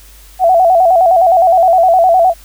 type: tone with vibrato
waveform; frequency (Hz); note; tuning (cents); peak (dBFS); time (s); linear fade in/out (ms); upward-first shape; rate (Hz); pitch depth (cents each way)
sine; 708; F5; +23; -5; 0.39-2.34; 50; square; 9.7; 90
effects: added 50 Hz sine -38 dBFS peak until 2.44 s + white hiss -42 dBFS RMS until 2.44 s